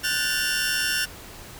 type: tone cluster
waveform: sawtooth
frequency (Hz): 1458 / 1538 / 1756 / 2769 / 5420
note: F#6 / G6 / A6 / F7 / E8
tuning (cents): -26 / -33 / -4 / -15 / +47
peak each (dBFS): -26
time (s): 0.03-1.06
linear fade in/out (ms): 20
effects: pink hiss -42 dBFS RMS until 1.59 s